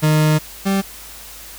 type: tone pair in turn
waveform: 40% pulse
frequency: 154 / 195.15 Hz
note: D#3 / G3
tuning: -17 / -8 cents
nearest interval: major third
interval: 409 cents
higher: second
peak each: -11 / -14 dBFS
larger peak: first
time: 0.02-0.39 / 0.65-0.82 s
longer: first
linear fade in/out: 20 ms
effects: added 50 Hz sine -44 dBFS peak until 1.58 s + white hiss -37 dBFS RMS until 1.58 s